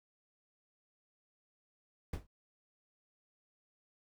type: noise with exponential decay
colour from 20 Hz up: brown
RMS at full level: -32 dBFS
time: 2.13-2.27 s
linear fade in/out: 5 ms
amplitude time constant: 30 ms
effects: none